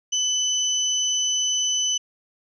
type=tone pair together; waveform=sine; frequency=2994 / 6058 Hz; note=F#7 / F#8; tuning=+20 / +40 cents; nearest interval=octave; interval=1220 cents; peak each=-23 dBFS; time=0.12-1.98 s; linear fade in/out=10 ms; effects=none